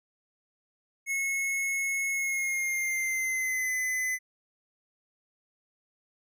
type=tone with pitch glide; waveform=square; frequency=2183 to 2025 Hz; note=C#7 to B6; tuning=-27 to +43 cents; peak=-28 dBFS; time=1.06-4.19 s; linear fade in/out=50 ms; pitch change=-130 cents; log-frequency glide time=2.12-3.7 s; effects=none